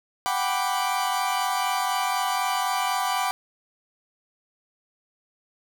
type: chord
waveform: 40% pulse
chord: G major seventh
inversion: third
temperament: equal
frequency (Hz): 740 / 784 / 987.8 / 1174.7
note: F#5 / G5 / B5 / D6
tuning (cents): 0 / 0 / 0 / 0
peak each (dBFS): -28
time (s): 0.26-3.31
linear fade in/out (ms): 0
effects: none